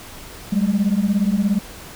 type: beating tone pair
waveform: sine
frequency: 193.2 / 210.2 Hz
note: G3 / G#3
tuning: -25 / +21 cents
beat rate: 17 Hz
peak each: -17 dBFS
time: 0.52-1.59 s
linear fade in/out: 10 ms
effects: tanh soft clip ceiling -11 dBFS + pink hiss -38 dBFS RMS until 1.95 s